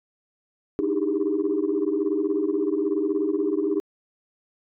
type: tone cluster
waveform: sine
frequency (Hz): 299.5 / 320.6 / 391.4 / 407.8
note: D4 / E4 / G4 / G#4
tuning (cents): +34 / -48 / -3 / -32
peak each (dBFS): -26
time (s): 0.79-3.8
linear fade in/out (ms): 0
effects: tanh soft clip ceiling -14 dBFS